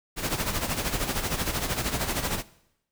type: noise with tremolo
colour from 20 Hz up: pink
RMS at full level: -26 dBFS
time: 0.16-2.43 s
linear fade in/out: 50 ms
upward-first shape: sine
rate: 13 Hz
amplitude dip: 65%
effects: noise-tail reverb RT60 0.8 s tail -19 dB re dry